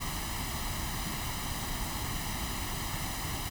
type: noise with comb filter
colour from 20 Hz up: pink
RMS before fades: -35 dBFS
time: 0-3.5 s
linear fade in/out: 20 ms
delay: 1 ms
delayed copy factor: +0.65
effects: none